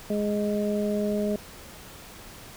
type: harmonic tone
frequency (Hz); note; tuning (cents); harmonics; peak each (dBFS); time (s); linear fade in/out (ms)
207.7; G#3; 0; 1 / 2 / 3; -26 / -29 / -30; 0.1-1.36; 2
effects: pink hiss -45 dBFS RMS until 2.56 s